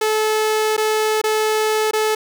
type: tone with dropouts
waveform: sawtooth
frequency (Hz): 432.8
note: A4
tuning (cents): -29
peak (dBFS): -12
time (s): 0.01-2.15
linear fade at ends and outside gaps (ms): 5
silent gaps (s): 0.767-0.777 / 1.216-1.238 / 1.911-1.933
effects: none